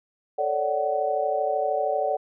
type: chord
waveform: sine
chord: D major seventh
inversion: second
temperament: equal with one note detuned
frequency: 440 / 554.4 / 587.3 / 750.3 Hz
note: A4 / C#5 / D5 / F#5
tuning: 0 / 0 / 0 / +24 cents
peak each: -30 / -30 / -26 / -26 dBFS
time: 0.38-2.17 s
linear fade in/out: 10 ms
effects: none